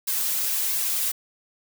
blue noise with flanger, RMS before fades -25 dBFS, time 0.07-1.12 s, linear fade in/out 10 ms, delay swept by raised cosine 1.8 to 5.5 ms, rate 1.5 Hz, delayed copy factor +0.75, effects none

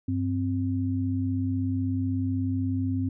sine tone pair together, 98 / 261.9 Hz, G2 / C4, 0 / +2 cents, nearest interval octave + perfect fourth, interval 1702 cents, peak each -27 dBFS, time 0.08-3.09 s, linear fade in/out 5 ms, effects none

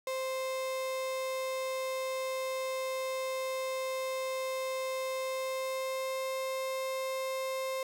35% pulse tone with pitch glide, 523.3 to 526.6 Hz, C5 to C5, 0 to +11 cents, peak -31 dBFS, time 0.07-7.83 s, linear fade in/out 2 ms, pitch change +11 cents, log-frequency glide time 5.14-6.23 s, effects none

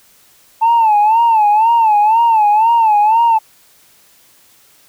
sine tone with vibrato, 880 Hz, A5, in tune, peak -6 dBFS, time 0.61-3.39 s, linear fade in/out 20 ms, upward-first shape sine, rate 2 Hz, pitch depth 110 cents each way, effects tanh soft clip ceiling -5 dBFS + white hiss -49 dBFS RMS until 4.88 s

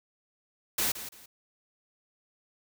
white noise with echo, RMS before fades -28 dBFS, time 0.78-0.92 s, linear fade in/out 5 ms, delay 170 ms, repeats 2, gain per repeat -12 dB, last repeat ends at 1.26 s, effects none

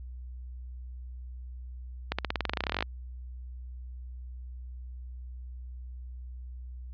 accelerating click train, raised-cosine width 0.3 ms, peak -12 dBFS, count 20, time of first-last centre 2.12-2.825 s, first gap 66 ms, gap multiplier 0.93, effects added 62 Hz sine -39 dBFS peak until 6.93 s + resampled to 11025 Hz

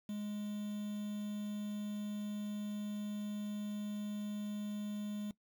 triangle tone with quantisation, 208 Hz, G#3, 3 cents sharp, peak -36 dBFS, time 0.09-5.31 s, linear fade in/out 2 ms, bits 9, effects noise-tail reverb RT60 0.1 s tail -19 dB re dry

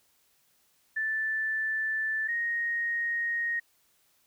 sine tone pair in turn, 1760 / 1868.8 Hz, A6 / A#6, 0 / +4 cents, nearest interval minor second, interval 104 cents, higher second, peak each -27 dBFS, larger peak neither, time 0.96-2.28 / 2.28-3.6 s, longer neither, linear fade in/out 10 ms, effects white hiss -68 dBFS RMS until 4.26 s

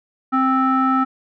square tone with low-pass filter, 262.8 Hz, C4, 8 cents sharp, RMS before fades -17 dBFS, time 0.32-1.05 s, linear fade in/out 20 ms, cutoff 1300 Hz, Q 5.2, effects none

